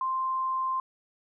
sine tone, 1046.5 Hz, C6, in tune, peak -26 dBFS, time 0.01-0.8 s, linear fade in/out 2 ms, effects none

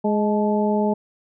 harmonic tone with a mistuned harmonic, 209.1 Hz, G#3, 12 cents sharp, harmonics 1 / 2 / 3 / 4, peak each -20 / -23 / -25 / -26 dBFS, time 0.04-0.94 s, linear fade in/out 10 ms, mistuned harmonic 4, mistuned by +56 cents, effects none

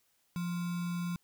sine tone with sample-and-hold, 174.5 Hz, F3, 1 cent flat, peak -32 dBFS, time 0.36-1.16 s, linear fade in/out 0 ms, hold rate 1225 Hz, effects white hiss -73 dBFS RMS until 1.23 s

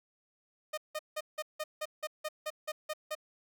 sawtooth tone bursts, 614 Hz, D#5, 23 cents flat, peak -30 dBFS, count 12, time 0.73-3.152 s, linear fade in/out 10 ms, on 46 ms, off 170 ms, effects none

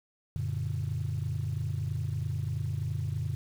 sine chord, Gb augmented, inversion none, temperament just, 92.5 / 115.62 / 144.53 Hz, Gb2 / Bb2 / D3, 0 / -14 / -27 cents, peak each -33 dBFS, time 0.36-3.35 s, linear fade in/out 0 ms, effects tanh soft clip ceiling -23 dBFS + 9-bit

